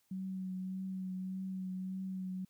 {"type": "tone with vibrato", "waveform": "sine", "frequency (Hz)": 187.6, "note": "F#3", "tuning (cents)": 24, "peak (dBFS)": -37, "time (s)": [0.11, 2.45], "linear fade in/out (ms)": 5, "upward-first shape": "triangle", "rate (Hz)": 1.7, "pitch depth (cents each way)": 22, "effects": ["white hiss -75 dBFS RMS until 2.49 s"]}